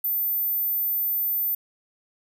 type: tone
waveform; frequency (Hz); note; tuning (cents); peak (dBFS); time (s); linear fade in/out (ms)
sine; 14080; A9; 0; -22; 0.04-1.55; 5
effects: none